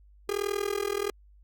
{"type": "tone with amplitude modulation", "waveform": "45% pulse", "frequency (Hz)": 406, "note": "G#4", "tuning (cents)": -39, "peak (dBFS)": -24, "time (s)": [0.29, 1.1], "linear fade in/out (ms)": 2, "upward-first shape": "sine", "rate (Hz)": 41.2, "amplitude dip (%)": 95, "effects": ["added 50 Hz sine -53 dBFS peak until 1.43 s", "Opus 48 kbps"]}